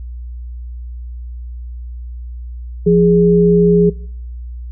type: tone pair together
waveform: sine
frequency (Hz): 174.2 / 414.3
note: F3 / G#4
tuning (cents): -4 / -4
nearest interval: octave + minor third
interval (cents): 1500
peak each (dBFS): -10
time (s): 2.86-3.9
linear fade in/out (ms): 10
effects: noise-tail reverb RT60 0.6 s tail -21 dB re dry + added 60 Hz sine -25 dBFS peak until 4.71 s